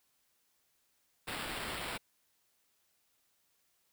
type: noise with sample-and-hold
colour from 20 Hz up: violet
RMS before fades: -40 dBFS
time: 1.27-1.98 s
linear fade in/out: 10 ms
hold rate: 6300 Hz
effects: white hiss -75 dBFS RMS until 3.92 s